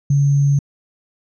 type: tone with sample-and-hold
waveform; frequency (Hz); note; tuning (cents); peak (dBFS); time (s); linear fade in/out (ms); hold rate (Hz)
sine; 141.3; C#3; +34; -11; 0.1-0.59; 5; 6300
effects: resampled to 22050 Hz